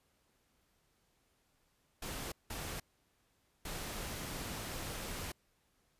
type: noise bursts at uneven times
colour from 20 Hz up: pink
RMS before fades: -42 dBFS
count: 3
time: 2.02-2.32 / 2.5-2.8 / 3.65-5.32 s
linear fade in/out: 5 ms
effects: pink hiss -75 dBFS RMS until 5.99 s + resampled to 32000 Hz